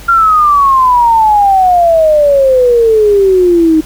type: exponential sweep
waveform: sine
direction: down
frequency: 1393 to 309.9 Hz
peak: -4 dBFS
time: 0.08-3.81 s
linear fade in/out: 10 ms
effects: added 50 Hz sine -29 dBFS peak until 3.85 s + pink hiss -33 dBFS RMS until 3.85 s